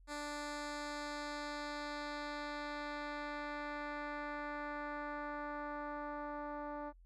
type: tone with low-pass filter sweep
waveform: 10% pulse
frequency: 293.7 Hz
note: D4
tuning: in tune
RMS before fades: -43 dBFS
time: 0.07-6.93 s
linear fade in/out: 50 ms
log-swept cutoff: 8500 to 910 Hz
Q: 1.1
effects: noise-tail reverb RT60 0.1 s tail -26 dB re dry + added 43 Hz sine -58 dBFS peak until 7.05 s